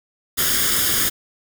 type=noise with comb filter; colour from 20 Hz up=white; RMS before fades=-19 dBFS; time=0.37-1.1 s; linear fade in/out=20 ms; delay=0.59 ms; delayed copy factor=+0.7; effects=none